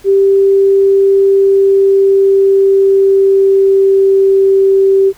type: tone with pitch glide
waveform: sine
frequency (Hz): 392 to 388.4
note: G4 to G4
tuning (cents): 0 to -16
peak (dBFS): -5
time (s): 0.04-5.13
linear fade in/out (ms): 50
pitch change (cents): -16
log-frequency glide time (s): 1.28-4.67
effects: pink hiss -43 dBFS RMS until 5.17 s